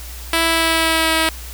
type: tone with pitch glide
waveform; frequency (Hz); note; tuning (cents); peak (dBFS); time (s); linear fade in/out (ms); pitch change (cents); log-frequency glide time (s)
5% pulse; 329.6 to 321.7; E4 to E4; 0 to -42; -3; 0.33-1.29; 2; -42; 0.46-1.16
effects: added 60 Hz sine -31 dBFS peak until 1.53 s + white hiss -36 dBFS RMS until 1.53 s